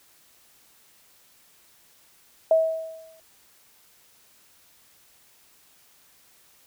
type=tone with exponential decay; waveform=sine; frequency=645 Hz; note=E5; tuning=38 cents flat; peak=-13 dBFS; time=2.51-3.2 s; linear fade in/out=2 ms; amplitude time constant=150 ms; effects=white hiss -58 dBFS RMS until 6.66 s

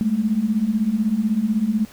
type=beating tone pair; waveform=sine; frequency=204.9 / 220.9 Hz; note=G#3 / A3; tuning=-23 / +7 cents; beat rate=16 Hz; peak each=-22 / -19 dBFS; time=0.01-1.85 s; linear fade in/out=0 ms; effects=pink hiss -46 dBFS RMS until 1.92 s

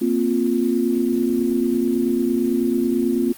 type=chord; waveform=sine; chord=Bb suspended second; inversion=none; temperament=just; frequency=233.1 / 262.2 / 349.6 Hz; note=Bb3 / C4 / F4; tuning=0 / +4 / +2 cents; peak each=-21 dBFS; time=0.01-3.33 s; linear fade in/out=10 ms; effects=white hiss -42 dBFS RMS until 3.37 s + Opus 24 kbps

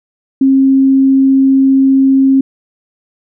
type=tone; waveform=sine; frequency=268.5 Hz; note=C4; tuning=45 cents sharp; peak=-5 dBFS; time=0.41-2.41 s; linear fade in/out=5 ms; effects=none

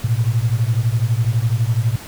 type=beating tone pair; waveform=sine; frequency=110 / 122 Hz; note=A2 / B2; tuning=0 / -21 cents; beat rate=12 Hz; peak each=-17 / -18 dBFS; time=0.04-1.96 s; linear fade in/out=5 ms; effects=pink hiss -36 dBFS RMS until 2.07 s

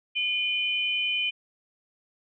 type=tone pair together; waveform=sine; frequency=2430 / 3040 Hz; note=D#7 / F#7; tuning=-42 / +46 cents; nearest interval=major third; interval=388 cents; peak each=-27 dBFS; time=0.15-1.31 s; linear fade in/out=20 ms; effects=none

